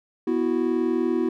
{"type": "chord", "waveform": "triangle", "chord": "B suspended fourth", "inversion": "none", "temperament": "equal", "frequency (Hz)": [246.9, 329.6, 370], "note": ["B3", "E4", "F#4"], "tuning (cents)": [0, 0, 0], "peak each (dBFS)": [-24, -22, -23], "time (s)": [0.27, 1.29], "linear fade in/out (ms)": 5, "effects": []}